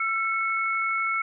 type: tone pair together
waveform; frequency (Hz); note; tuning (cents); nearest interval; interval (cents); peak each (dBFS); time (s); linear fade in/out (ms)
sine; 1343.9 / 2200; E6 / C#7; +33 / -14; major sixth; 853; -26; 0-1.22; 5
effects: none